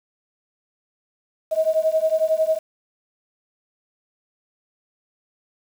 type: beating tone pair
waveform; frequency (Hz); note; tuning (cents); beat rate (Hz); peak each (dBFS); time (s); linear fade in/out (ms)
sine; 630 / 641; D#5 / E5; +21 / -49; 11; -20; 1.51-2.59; 20
effects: 7-bit